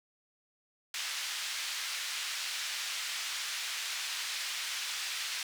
white band-pass noise, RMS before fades -37 dBFS, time 0.94-5.43 s, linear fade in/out 2 ms, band 1700 to 4800 Hz, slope 12 dB/octave, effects none

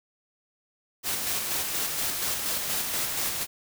white noise with tremolo, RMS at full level -28 dBFS, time 1.03-3.47 s, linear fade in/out 50 ms, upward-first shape square, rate 4.2 Hz, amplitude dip 30%, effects none

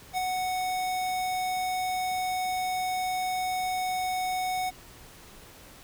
square tone with ADSR envelope, 740 Hz, F#5, in tune, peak -25 dBFS, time 0.13-4.71 s, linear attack 47 ms, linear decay 6 ms, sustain -3 dB, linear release 26 ms, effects pink hiss -50 dBFS RMS until 5.83 s

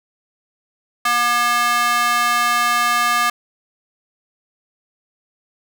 square tone with high-pass filter, 240 Hz, B3, 49 cents flat, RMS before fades -17 dBFS, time 1.05-3.3 s, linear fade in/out 5 ms, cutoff 1200 Hz, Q 2.2, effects none

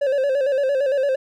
triangle tone with vibrato, 546 Hz, C#5, 26 cents flat, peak -15 dBFS, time 0.01-1.16 s, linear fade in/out 10 ms, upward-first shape square, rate 8.8 Hz, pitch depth 72 cents each way, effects none

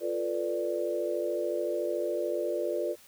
sine chord, B half-diminished seventh, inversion second, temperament equal, 349.2 / 440 / 493.9 / 587.3 Hz, F4 / A4 / B4 / D5, 0 / 0 / 0 / 0 cents, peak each -33 / -36 / -34 / -32 dBFS, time 0-2.96 s, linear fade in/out 50 ms, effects white hiss -56 dBFS RMS until 3.07 s

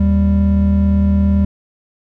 triangle tone pair together, 78.4 / 197.56 Hz, D#2 / G3, +14 / +14 cents, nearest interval octave + major third, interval 1600 cents, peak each -11 dBFS, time 0-1.45 s, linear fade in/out 5 ms, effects none

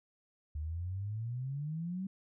sine exponential sweep, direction up, 73.4 to 195.4 Hz, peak -35 dBFS, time 0.55-2.07 s, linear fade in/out 5 ms, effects none

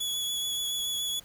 sawtooth tone with vibrato, 3390 Hz, G#7, 35 cents sharp, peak -26 dBFS, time 0-1.2 s, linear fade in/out 10 ms, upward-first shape sine, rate 7 Hz, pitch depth 15 cents each way, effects pink hiss -55 dBFS RMS until 1.24 s

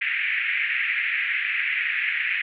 pink band-pass noise, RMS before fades -25 dBFS, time 0.01-2.42 s, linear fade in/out 10 ms, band 1800 to 2500 Hz, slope 48 dB/octave, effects none

